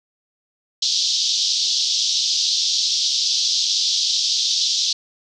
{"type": "band-pass noise", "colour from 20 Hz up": "white", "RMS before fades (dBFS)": -20, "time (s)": [0.82, 4.93], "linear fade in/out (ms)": 5, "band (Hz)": [3400, 5800], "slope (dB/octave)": 48, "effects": []}